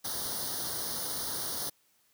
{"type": "noise with comb filter", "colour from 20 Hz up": "white", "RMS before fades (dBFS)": -35, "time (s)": [0.04, 1.7], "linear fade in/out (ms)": 10, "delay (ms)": 0.2, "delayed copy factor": 1, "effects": ["white hiss -69 dBFS RMS until 2.13 s", "high-pass 60 Hz 12 dB/octave"]}